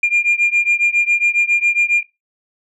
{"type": "beating tone pair", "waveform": "sine", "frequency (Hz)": [2401, 2408.3], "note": ["D7", "D7"], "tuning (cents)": [38, 43], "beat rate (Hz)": 7.3, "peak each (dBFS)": -14, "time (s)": [0.03, 2.03], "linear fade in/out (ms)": 5, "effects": ["noise-tail reverb RT60 0.2 s tail -17 dB re dry", "tanh soft clip ceiling -8 dBFS"]}